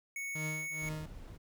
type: tone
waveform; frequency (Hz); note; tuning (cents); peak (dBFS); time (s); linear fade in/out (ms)
square; 2217; C#7; 0; -38; 0.16-0.89; 2
type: tone with tremolo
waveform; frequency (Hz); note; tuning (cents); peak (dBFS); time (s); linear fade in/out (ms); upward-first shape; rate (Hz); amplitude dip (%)
40% pulse; 154.8; D#3; -9; -35; 0.35-1.06; 5; triangle; 2.2; 100
type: noise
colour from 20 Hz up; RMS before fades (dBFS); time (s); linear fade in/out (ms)
brown; -48; 0.81-1.38; 20
effects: none